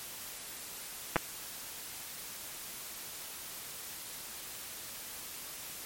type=clicks; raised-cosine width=0.5 ms; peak=-11 dBFS; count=2; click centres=1.159 / 1.165 s; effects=white hiss -44 dBFS RMS until 5.85 s + MP3 64 kbps